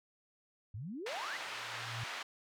sine exponential sweep, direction up, 92.2 to 2093 Hz, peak -40 dBFS, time 0.74-1.37 s, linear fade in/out 5 ms
pink band-pass noise, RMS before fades -43 dBFS, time 1.06-2.23 s, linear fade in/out 5 ms, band 980 to 3900 Hz, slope 12 dB/octave
sine tone with exponential growth, 116.54 Hz, A#2, in tune, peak -37 dBFS, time 1.39-2.04 s, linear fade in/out 5 ms, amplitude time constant 140 ms
effects none

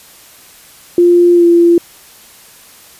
sine tone with pitch glide, 349.2 to 342.2 Hz, F4 to F4, 0 to -35 cents, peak -4 dBFS, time 0.98-1.78 s, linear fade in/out 2 ms, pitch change -35 cents, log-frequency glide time 1.34-1.45 s, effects white hiss -40 dBFS RMS until 2.99 s + resampled to 32000 Hz

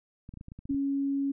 clicks, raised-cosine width 5 ms, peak -31 dBFS, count 10, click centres 0.291 / 0.339 / 0.373 / 0.411 / 0.484 / 0.519 / 0.59 / 0.655 / 0.709 / 0.746 s
sine tone, 277.2 Hz, C#4, in tune, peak -26 dBFS, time 0.69-1.32 s, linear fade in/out 10 ms
effects none

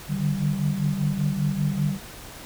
sine tone cluster, 146 / 151.1 / 194.2 Hz, D3 / D3 / G3, -10 / +50 / -16 cents, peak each -26 dBFS, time 0.08-1.99 s, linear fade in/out 50 ms, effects pink hiss -41 dBFS RMS until 2.45 s

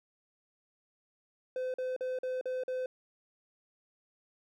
triangle tone bursts, 511 Hz, C5, 41 cents flat, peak -30 dBFS, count 6, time 1.56-2.86 s, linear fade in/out 2 ms, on 180 ms, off 44 ms, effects none

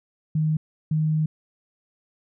sine tone pair in turn, 155.6 / 155.6 Hz, D#3 / D#3, 0 / 0 cents, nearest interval unison, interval 0 cents, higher neither, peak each -19 dBFS, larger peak neither, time 0.35-0.57 / 0.91-1.26 s, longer second, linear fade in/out 5 ms, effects none

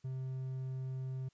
triangle tone, 130.81 Hz, C3, in tune, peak -35 dBFS, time 0.04-1.29 s, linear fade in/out 10 ms, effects white hiss -75 dBFS RMS until 1.33 s + resampled to 16000 Hz

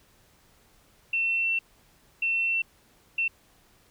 sine tone bursts at uneven times, 2699 Hz, E7, 40 cents sharp, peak -23 dBFS, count 3, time 1.13-1.59 / 2.22-2.62 / 3.18-3.28 s, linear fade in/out 5 ms, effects pink hiss -61 dBFS RMS until 3.9 s

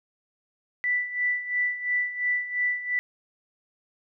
sine tone with tremolo, 1975.5 Hz, B6, in tune, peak -21 dBFS, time 0.84-2.99 s, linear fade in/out 0 ms, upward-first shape sine, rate 2.9 Hz, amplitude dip 75%, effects none

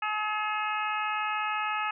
harmonic tone with a mistuned harmonic, 426 Hz, G#4, 44 cents sharp, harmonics 2 / 3 / 4 / 5 / 6 / 7, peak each -33 / -31 / -37 / -40 / -35 / -42 dBFS, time 0.02-1.91 s, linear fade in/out 5 ms, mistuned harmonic 7, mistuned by -87 cents, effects none

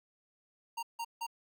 square tone bursts, 927 Hz, A#5, 10 cents flat, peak -36 dBFS, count 3, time 0.77-1.267 s, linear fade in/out 10 ms, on 59 ms, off 160 ms, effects none

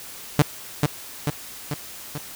sawtooth tone with echo, 146.83 Hz, D3, in tune, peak -8 dBFS, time 0.39-0.42 s, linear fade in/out 0 ms, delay 440 ms, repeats 4, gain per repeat -4 dB, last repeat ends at 2.18 s, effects white hiss -39 dBFS RMS until 2.35 s

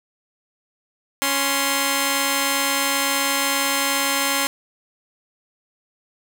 5% pulse tone pair together, 277.2 / 1046.5 Hz, C#4 / C6, 0 / 0 cents, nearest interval octave + major seventh, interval 2300 cents, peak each -10 dBFS, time 1.22-4.47 s, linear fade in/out 0 ms, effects 7-bit

